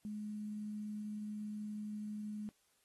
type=tone with quantisation; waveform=sine; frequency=210.7 Hz; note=G#3; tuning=25 cents sharp; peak=-40 dBFS; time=0.05-2.49 s; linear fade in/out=0 ms; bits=11; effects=white hiss -75 dBFS RMS until 2.84 s + AAC 32 kbps